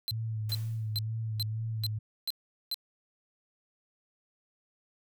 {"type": "tone bursts", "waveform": "45% pulse", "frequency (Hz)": 4078, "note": "C8", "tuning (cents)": -45, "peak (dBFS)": -29, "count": 7, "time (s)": [0.08, 2.743], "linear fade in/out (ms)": 0, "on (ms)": 29, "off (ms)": 410}
{"type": "tone with vibrato", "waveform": "sine", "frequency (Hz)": 110, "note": "A2", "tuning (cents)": 0, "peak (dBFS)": -31, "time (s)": [0.11, 1.99], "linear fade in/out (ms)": 10, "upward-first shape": "sine", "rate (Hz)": 2.1, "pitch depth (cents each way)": 42}
{"type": "noise with exponential decay", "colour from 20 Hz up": "white", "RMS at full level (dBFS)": -44, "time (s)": [0.49, 1], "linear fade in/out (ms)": 5, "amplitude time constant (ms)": 110}
{"effects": []}